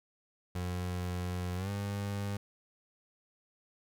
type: tone with pitch glide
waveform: 30% pulse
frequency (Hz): 89.8 to 100.8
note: F2 to G2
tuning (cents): +49 to +49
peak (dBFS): -31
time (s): 0.55-2.37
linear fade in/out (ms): 5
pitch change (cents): +200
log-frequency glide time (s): 1.56-1.7
effects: none